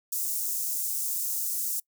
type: high-pass noise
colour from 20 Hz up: white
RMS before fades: -30 dBFS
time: 0.12-1.8 s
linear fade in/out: 5 ms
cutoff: 6500 Hz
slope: 24 dB/octave
effects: noise-tail reverb RT60 0.1 s tail -25 dB re dry